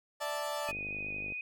30% pulse chord, D suspended second, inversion none, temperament equal, 587.3 / 659.3 / 880 Hz, D5 / E5 / A5, 0 / 0 / 0 cents, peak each -34 / -39 / -36 dBFS, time 0.2-0.72 s, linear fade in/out 20 ms
sine tone with vibrato, 2489 Hz, D#7, in tune, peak -36 dBFS, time 0.68-1.41 s, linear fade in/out 2 ms, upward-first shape sine, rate 13 Hz, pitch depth 17 cents each way
click train, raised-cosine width 2 ms, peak -33 dBFS, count 33, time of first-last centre 0.69-1.322 s, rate 50.6 Hz
effects none

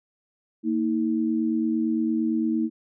sine tone pair together, 230 / 318.8 Hz, A#3 / D#4, -23 / +42 cents, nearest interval tritone, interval 565 cents, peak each -24 dBFS, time 0.63-2.7 s, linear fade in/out 50 ms, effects none

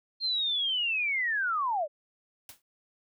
sine linear sweep, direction down, 4229 to 553 Hz, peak -26 dBFS, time 0.2-1.88 s, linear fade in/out 50 ms
white noise with exponential decay, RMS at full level -42 dBFS, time 2.49-2.62 s, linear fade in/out 2 ms, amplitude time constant 28 ms
effects none

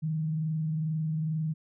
sine tone with frequency modulation, 157.2 Hz, D#3, 18 cents sharp, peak -27 dBFS, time 0.02-1.54 s, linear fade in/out 20 ms, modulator 22.3 Hz, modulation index 0.24, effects none

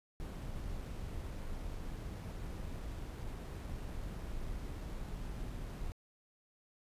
brown noise with sample-and-hold, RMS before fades -42 dBFS, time 0.2-5.92 s, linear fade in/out 0 ms, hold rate 11025 Hz, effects resampled to 32000 Hz

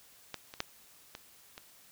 clicks, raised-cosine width 0.2 ms, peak -20 / -27 / -14 / -25 / -27 dBFS, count 5, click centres 0.343 / 0.539 / 0.604 / 1.151 / 1.579 s, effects white hiss -59 dBFS RMS until 1.91 s

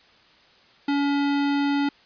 square tone, 283.7 Hz, C#4, 40 cents sharp, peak -21 dBFS, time 0.88-1.89 s, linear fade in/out 5 ms, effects white hiss -55 dBFS RMS until 2.05 s + resampled to 11025 Hz

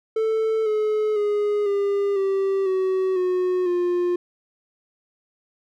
triangle tone with pitch steps, 441.8 / 428 / 414.6 / 401.6 / 389.1 / 376.9 / 365.1 / 353.7 Hz, A4 / A4 / G#4 / G4 / G4 / F#4 / F#4 / F4, +7 / -48 / -3 / +42 / -13 / +32 / -23 / +22 cents, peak -17 dBFS, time 0.16-4.16 s, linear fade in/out 5 ms, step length 500 ms, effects none

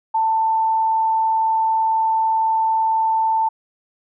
sine tone, 889 Hz, A5, 18 cents sharp, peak -15 dBFS, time 0.14-3.49 s, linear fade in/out 10 ms, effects none

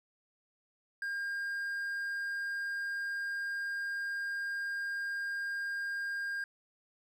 triangle tone, 1609 Hz, G6, 45 cents sharp, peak -32 dBFS, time 1.02-6.44 s, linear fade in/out 2 ms, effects none

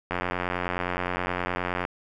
click train, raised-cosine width 0.5 ms, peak -12 dBFS, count 157, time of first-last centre 0.11-1.851 s, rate 89.6 Hz, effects none

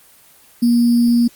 sine tone with sample-and-hold, 237.4 Hz, A#3, 32 cents sharp, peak -10 dBFS, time 0.62-1.28 s, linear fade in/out 10 ms, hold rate 4900 Hz, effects white hiss -48 dBFS RMS until 1.35 s + Opus 24 kbps

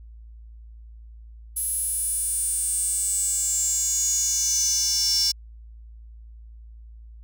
square tone with high-pass filter sweep, 320 Hz, D#4, 49 cents sharp, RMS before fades -24 dBFS, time 1.56-5.32 s, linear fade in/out 10 ms, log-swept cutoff 11000 to 5300 Hz, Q 9.7, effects added 56 Hz sine -41 dBFS peak until 7.23 s

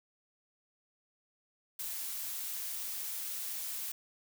blue noise, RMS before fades -39 dBFS, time 1.79-3.92 s, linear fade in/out 5 ms, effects none

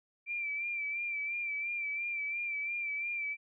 sine tone with vibrato, 2349 Hz, D7, in tune, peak -33 dBFS, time 0.26-3.37 s, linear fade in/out 50 ms, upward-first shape sine, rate 2.9 Hz, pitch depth 44 cents each way, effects none

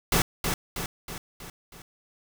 pink noise with echo, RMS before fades -22 dBFS, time 0.12-0.22 s, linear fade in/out 2 ms, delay 320 ms, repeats 5, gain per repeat -5 dB, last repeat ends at 1.82 s, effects none

